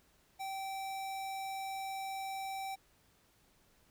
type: tone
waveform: square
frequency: 775 Hz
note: G5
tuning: 20 cents flat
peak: -39 dBFS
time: 0.39-2.76 s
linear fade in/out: 20 ms
effects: pink hiss -69 dBFS RMS until 3.9 s